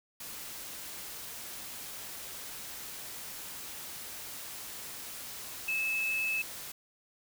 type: tone in noise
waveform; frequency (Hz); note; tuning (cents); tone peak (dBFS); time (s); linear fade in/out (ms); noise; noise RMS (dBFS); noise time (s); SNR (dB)
sine; 2605; E7; -21; -29; 5.68-6.42; 5; white; -43; 0.2-6.72; +11
effects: none